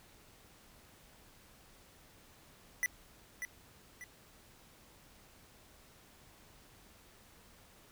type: tone with echo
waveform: square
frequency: 1975.5 Hz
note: B6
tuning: in tune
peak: -30 dBFS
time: 2.83-2.86 s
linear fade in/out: 0 ms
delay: 590 ms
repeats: 2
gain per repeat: -8 dB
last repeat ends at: 4.04 s
effects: pink hiss -61 dBFS RMS until 7.91 s